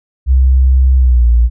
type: tone with pitch glide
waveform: sine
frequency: 65 to 58.58 Hz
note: C2 to A#1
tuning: -11 to +9 cents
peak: -5 dBFS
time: 0.26-1.5 s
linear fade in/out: 50 ms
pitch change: -180 cents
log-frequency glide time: 0.97-1.27 s
effects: none